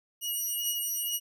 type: beating tone pair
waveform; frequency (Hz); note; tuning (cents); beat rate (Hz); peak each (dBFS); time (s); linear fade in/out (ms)
5% pulse; 2900 / 2902.1; F#7 / F#7; -35 / -34; 2.1; -24; 0.21-1.2; 50
effects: none